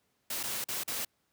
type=noise with dropouts; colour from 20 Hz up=white; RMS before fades=-35 dBFS; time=0.3-1.05 s; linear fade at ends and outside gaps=5 ms; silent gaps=0.431-0.435 / 0.642-0.685 / 0.836-0.877 s; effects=pink hiss -75 dBFS RMS until 1.32 s + high-pass 100 Hz 12 dB/octave